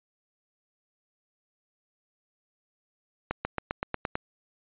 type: accelerating click train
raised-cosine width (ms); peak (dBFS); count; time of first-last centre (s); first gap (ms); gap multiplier
0.5; -13; 8; 3.31-4.155; 140; 0.95
effects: resampled to 8000 Hz